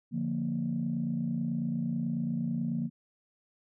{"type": "chord", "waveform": "sine", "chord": "Bb major", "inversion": "first", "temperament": "just", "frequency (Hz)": [145.68, 174.81, 233.1], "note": ["D3", "F3", "Bb3"], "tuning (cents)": [-14, 2, 0], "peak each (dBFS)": [-35, -33, -31], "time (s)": [0.11, 2.9], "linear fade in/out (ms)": 50, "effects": ["tanh soft clip ceiling -21 dBFS"]}